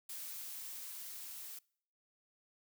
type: noise with level ramp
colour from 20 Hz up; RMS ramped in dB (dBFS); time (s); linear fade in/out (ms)
blue; -45 to -48; 0.09-1.59; 5
effects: noise-tail reverb RT60 0.6 s tail -25 dB re dry